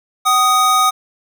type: tone pair together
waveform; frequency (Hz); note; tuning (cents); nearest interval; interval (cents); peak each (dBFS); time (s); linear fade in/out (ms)
square; 759.2 / 1244.5; F#5 / D#6; +44 / 0; major sixth; 856; -19 / -12; 0.25-0.91; 20
effects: none